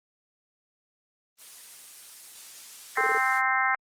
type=noise; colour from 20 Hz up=blue; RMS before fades=-41 dBFS; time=1.37-3.42 s; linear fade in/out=50 ms
type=harmonic tone; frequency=261.6 Hz; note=C4; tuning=in tune; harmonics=3 / 4 / 5 / 6 / 7 / 8; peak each=-29 / -29 / -29 / -29 / -29 / -29 dBFS; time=2.97-3.75 s; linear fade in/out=2 ms
type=tone bursts; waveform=triangle; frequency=440 Hz; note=A4; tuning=in tune; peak=-27 dBFS; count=4; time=2.98-3.176 s; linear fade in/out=2 ms; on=31 ms; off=24 ms
effects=low-pass 10000 Hz 12 dB/octave + Opus 24 kbps